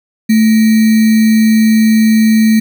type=tone with sample-and-hold; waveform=sine; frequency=220 Hz; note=A3; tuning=in tune; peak=-5 dBFS; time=0.29-2.6 s; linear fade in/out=10 ms; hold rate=2100 Hz; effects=none